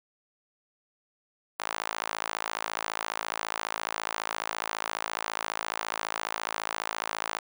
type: tone with high-pass filter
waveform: sawtooth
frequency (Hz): 54.6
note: A1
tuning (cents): -13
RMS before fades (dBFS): -34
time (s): 1.59-7.39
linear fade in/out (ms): 5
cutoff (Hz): 960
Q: 1.4
effects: none